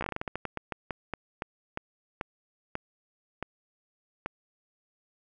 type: slowing click train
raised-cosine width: 0.5 ms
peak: -17 dBFS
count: 21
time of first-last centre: 0.01-4.26 s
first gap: 14 ms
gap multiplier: 1.24
effects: none